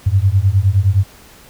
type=beating tone pair; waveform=sine; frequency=92.5 / 102.2 Hz; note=F#2 / G#2; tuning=0 / -27 cents; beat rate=9.7 Hz; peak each=-13 dBFS; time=0.06-1.04 s; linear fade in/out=10 ms; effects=pink hiss -43 dBFS RMS until 1.49 s